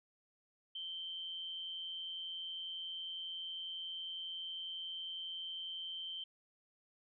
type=tone with amplitude modulation; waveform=sine; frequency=3115 Hz; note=G7; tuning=12 cents flat; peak=-39 dBFS; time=0.75-6.24 s; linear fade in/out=5 ms; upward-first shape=sine; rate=172 Hz; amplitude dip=45%; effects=none